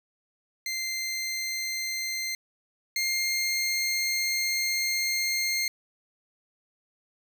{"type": "tone pair in turn", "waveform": "20% pulse", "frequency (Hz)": [2086, 2116], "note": ["C7", "C7"], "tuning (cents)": [-6, 19], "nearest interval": "unison", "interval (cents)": 25, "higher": "second", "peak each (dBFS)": [-24, -20], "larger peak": "second", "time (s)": [[0.66, 2.35], [2.96, 5.68]], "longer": "second", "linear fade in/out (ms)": 2, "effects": []}